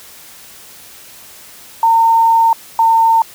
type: tone pair in turn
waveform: sine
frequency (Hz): 911 / 906.5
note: A#5 / A#5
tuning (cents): -40 / -49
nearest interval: unison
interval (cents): 9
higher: first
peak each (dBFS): -7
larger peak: neither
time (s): 1.83-2.53 / 2.79-3.22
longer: first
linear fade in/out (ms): 2
effects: white hiss -38 dBFS RMS until 3.34 s